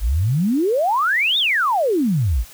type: exponential two-way sweep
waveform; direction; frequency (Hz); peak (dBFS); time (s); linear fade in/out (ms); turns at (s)
sine; up then down; 47.53 to 3756 to 47.53; -15; 0-2.45; 50; 1.38
effects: white hiss -43 dBFS RMS until 2.53 s